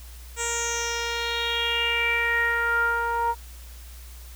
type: tone with low-pass filter sweep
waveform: 10% pulse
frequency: 468.2 Hz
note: A#4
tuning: 8 cents sharp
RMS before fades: -25 dBFS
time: 0.36-3.35 s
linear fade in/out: 50 ms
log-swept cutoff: 8100 to 960 Hz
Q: 5.4
effects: added 60 Hz sine -40 dBFS peak until 4.35 s + white hiss -49 dBFS RMS until 4.35 s